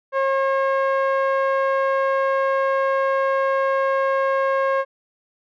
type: tone with low-pass filter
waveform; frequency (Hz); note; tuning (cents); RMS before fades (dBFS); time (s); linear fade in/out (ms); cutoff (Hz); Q
sawtooth; 540; C#5; -45; -20; 0.12-4.85; 50; 1400; 1.5
effects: none